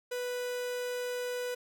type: tone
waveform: 45% pulse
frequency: 493.9 Hz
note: B4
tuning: in tune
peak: -33 dBFS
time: 0.11-1.55 s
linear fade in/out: 10 ms
effects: none